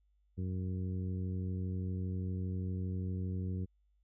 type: harmonic tone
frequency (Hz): 92.5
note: F#2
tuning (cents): 0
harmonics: 1 / 2 / 3 / 4 / 5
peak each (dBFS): -35 / -40 / -48 / -50 / -54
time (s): 0.37-3.66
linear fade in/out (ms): 20
effects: added 50 Hz sine -69 dBFS peak until 4.03 s